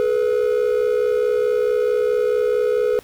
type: tone pair together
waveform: triangle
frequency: 426.1 / 490.7 Hz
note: G#4 / B4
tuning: +44 / -11 cents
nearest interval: major second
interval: 245 cents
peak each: -16 dBFS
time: 0-2.99 s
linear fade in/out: 0 ms
effects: tanh soft clip ceiling -9 dBFS + pink hiss -47 dBFS RMS until 3.03 s